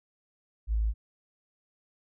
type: tone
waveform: sine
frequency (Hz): 54.4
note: A1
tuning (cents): -19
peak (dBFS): -24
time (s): 0.67-0.94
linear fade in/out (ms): 50
effects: none